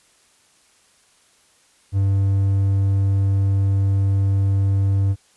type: tone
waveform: triangle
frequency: 98 Hz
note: G2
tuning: in tune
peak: -13 dBFS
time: 1.92-5.16 s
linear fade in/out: 50 ms
effects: white hiss -57 dBFS RMS until 5.36 s + resampled to 24000 Hz